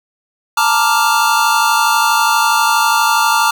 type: chord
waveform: square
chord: Bb major seventh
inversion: third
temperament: equal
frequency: 880 / 932.3 / 1174.7 / 1396.9 Hz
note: A5 / Bb5 / D6 / F6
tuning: 0 / 0 / 0 / 0 cents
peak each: -17 dBFS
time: 0.57-3.51 s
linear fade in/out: 5 ms
effects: none